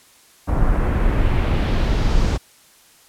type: noise with low-pass filter sweep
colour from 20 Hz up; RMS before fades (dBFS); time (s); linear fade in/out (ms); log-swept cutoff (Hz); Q
brown; -17; 0.47-2.38; 20; 1200 to 6900; 1.3
effects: white hiss -51 dBFS RMS until 3.08 s + low-pass 12000 Hz 12 dB/octave